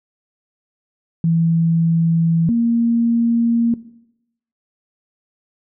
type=tone pair in turn; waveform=sine; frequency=165.4 / 233.1 Hz; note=E3 / A#3; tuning=+6 / 0 cents; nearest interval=tritone; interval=594 cents; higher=second; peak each=-13 dBFS; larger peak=neither; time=1.24-2.49 / 2.49-3.74 s; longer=neither; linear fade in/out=2 ms; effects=noise-tail reverb RT60 0.8 s tail -17 dB re dry